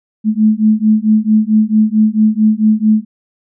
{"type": "beating tone pair", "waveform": "sine", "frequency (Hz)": [213.7, 218.2], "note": ["G#3", "A3"], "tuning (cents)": [50, -14], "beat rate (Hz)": 4.5, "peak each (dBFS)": -11, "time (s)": [0.24, 3.05], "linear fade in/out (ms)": 50, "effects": []}